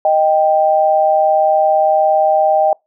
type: tone pair together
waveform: sine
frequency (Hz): 622.3 / 784.8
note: D#5 / G5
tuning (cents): 0 / +2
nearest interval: major third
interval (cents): 402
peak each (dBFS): -12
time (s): 0.05-2.73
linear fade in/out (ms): 2
effects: noise-tail reverb RT60 0.2 s tail -26 dB re dry

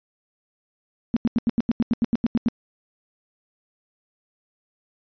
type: tone bursts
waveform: sine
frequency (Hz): 232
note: A#3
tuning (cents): -8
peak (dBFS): -16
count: 13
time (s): 1.14-2.485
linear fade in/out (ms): 0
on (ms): 25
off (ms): 85
effects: resampled to 11025 Hz

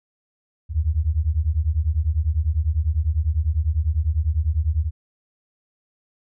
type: beating tone pair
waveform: sine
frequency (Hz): 73 / 83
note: D2 / E2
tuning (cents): -10 / +12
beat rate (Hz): 10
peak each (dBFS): -21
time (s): 0.69-4.91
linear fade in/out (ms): 50
effects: none

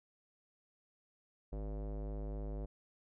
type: tone with low-pass filter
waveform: square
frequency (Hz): 51.91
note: G#1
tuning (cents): 0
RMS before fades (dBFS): -41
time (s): 1.52-2.66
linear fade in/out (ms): 10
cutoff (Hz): 560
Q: 1.9
effects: none

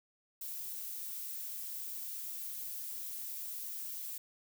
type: noise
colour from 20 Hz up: violet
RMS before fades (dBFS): -42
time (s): 0.41-4.18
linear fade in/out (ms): 5
effects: none

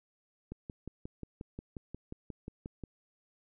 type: click train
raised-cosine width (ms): 3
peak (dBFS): -28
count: 14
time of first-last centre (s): 0.52-2.837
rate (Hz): 5.61
effects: none

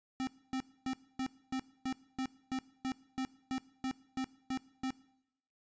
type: tone bursts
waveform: square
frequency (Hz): 261.6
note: C4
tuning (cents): 0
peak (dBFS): -34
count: 15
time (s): 0.2-4.905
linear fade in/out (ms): 0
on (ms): 71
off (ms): 260
effects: noise-tail reverb RT60 0.8 s tail -20 dB re dry + resampled to 16000 Hz

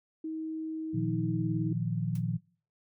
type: tone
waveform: sine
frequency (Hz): 317.5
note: D#4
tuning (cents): +35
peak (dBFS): -33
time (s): 0.24-1.73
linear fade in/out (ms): 5
type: chord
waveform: sine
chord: Bb suspended fourth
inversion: none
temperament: equal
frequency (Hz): 116.54 / 155.56 / 174.61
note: Bb2 / Eb3 / F3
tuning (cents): 0 / 0 / 0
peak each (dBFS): -33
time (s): 0.93-2.38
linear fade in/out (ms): 20
type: noise with exponential decay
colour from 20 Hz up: white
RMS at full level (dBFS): -46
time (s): 2.15-2.23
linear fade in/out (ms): 5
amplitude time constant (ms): 17
effects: noise-tail reverb RT60 0.4 s tail -21 dB re dry

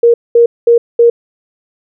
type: tone bursts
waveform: sine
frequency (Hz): 470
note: A#4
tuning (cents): +14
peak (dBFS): -3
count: 4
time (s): 0.03-1.1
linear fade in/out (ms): 5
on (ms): 110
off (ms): 210
effects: none

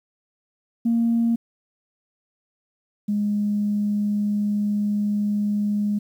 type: tone pair in turn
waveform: sine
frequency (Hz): 231.8 / 206.9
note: A#3 / G#3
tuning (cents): -10 / -6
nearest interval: major second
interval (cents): 196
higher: first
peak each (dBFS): -16 / -19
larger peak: first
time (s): 0.85-1.36 / 3.08-5.99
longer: second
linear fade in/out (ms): 10
effects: tanh soft clip ceiling -13 dBFS + 9-bit

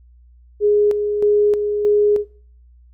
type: tone with tremolo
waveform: sine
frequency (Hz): 415.3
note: G#4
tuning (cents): 0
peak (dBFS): -11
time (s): 0.6-2.25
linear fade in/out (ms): 50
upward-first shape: square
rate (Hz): 1.6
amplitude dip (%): 50
effects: noise-tail reverb RT60 0.5 s tail -21 dB re dry + added 60 Hz sine -45 dBFS peak until 2.93 s

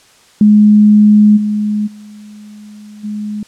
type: tone with level steps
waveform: sine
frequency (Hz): 210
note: G#3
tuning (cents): +19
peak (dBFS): -3 / -12 / -31 / -18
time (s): 0.41-3.43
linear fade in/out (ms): 2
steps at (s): 1.36 / 1.86 / 3.03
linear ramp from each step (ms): 20
effects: white hiss -46 dBFS RMS until 3.47 s + low-pass 8000 Hz 12 dB/octave

